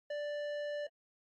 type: tone with tanh clipping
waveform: sine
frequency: 587.3 Hz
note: D5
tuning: in tune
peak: -38 dBFS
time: 0.1-0.87 s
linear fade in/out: 5 ms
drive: 13 dB
effects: AAC 48 kbps